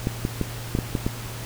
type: clicks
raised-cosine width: 3 ms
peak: -10 dBFS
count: 7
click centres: 0.071 / 0.251 / 0.413 / 0.751 / 0.788 / 0.952 / 1.065 s
effects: added 116 Hz sine -34 dBFS peak until 1.45 s + pink hiss -37 dBFS RMS until 1.45 s